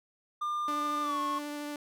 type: tone with pitch glide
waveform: triangle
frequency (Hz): 1200 to 1094.1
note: D6 to C#6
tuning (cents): +37 to -23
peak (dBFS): -28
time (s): 0.41-1.39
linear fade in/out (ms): 10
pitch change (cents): -160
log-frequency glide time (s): 1.02-1.2
type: tone with vibrato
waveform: sawtooth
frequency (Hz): 293.7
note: D4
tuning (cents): 0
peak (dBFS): -32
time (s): 0.68-1.76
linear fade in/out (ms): 2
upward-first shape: triangle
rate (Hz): 13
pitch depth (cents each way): 10
effects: none